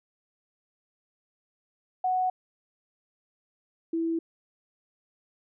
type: tone pair in turn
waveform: sine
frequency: 740 / 329.6 Hz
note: F#5 / E4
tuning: 0 / 0 cents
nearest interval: octave + major second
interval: 1400 cents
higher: first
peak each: -23 / -25 dBFS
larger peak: first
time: 2.04-2.3 / 3.93-4.19 s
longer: neither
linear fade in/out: 5 ms
effects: none